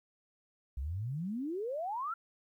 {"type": "exponential sweep", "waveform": "sine", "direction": "up", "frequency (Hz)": [61, 1396.9], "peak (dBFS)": -34, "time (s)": [0.77, 2.14], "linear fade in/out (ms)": 5, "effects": ["12-bit"]}